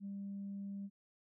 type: tone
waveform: sine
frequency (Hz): 198.7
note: G3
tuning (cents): +24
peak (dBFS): -40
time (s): 0-0.9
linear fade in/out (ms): 50
effects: tanh soft clip ceiling -37 dBFS